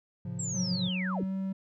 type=chord; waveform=triangle; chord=A augmented; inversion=none; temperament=equal with one note detuned; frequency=110 / 135.74 / 174.61 Hz; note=A2 / C#3 / E#3; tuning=0 / -36 / 0 cents; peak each=-37 / -37 / -35 dBFS; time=0.25-0.89 s; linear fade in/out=5 ms
type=linear sweep; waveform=sine; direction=down; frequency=7760 to 86.7 Hz; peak=-33 dBFS; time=0.39-1.24 s; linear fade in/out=5 ms
type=tone with pitch glide; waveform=triangle; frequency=183.4 to 191.74 Hz; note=F#3 to G3; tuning=-15 to -38 cents; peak=-28 dBFS; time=0.54-1.53 s; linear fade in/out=10 ms; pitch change=+77 cents; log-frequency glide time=0.93-1.34 s
effects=none